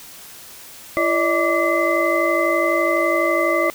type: tone cluster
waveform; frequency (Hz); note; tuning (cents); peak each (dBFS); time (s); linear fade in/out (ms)
sine; 338.8 / 579 / 631 / 1163 / 2042; E4 / D5 / D#5 / D6 / C7; +48 / -25 / +24 / -17 / -43; -22; 0.97-3.7; 0
effects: white hiss -40 dBFS RMS until 3.74 s